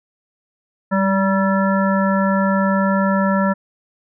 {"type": "harmonic tone with a mistuned harmonic", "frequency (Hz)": 192.8, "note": "G3", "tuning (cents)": -28, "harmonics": [1, 3, 5, 7, 9], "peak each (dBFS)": [-16, -21, -23, -24, -26], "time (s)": [0.91, 3.54], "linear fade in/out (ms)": 20, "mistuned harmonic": 1, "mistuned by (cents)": 26, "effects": []}